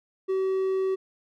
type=tone; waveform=triangle; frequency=380.8 Hz; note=F#4; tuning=50 cents sharp; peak=-21 dBFS; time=0.28-0.96 s; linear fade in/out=20 ms; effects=none